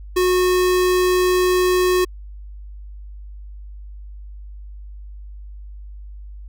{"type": "tone", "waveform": "square", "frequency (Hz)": 364.6, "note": "F#4", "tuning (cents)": -25, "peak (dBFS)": -15, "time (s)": [0.16, 2.05], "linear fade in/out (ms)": 10, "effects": ["added 50 Hz sine -33 dBFS peak until 6.48 s"]}